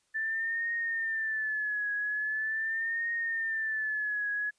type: tone with vibrato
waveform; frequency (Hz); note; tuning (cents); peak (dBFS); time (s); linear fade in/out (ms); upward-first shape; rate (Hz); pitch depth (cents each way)
sine; 1760; A6; 0; -29; 0.14-4.51; 20; triangle; 0.42; 99
effects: white hiss -73 dBFS RMS until 4.58 s + resampled to 22050 Hz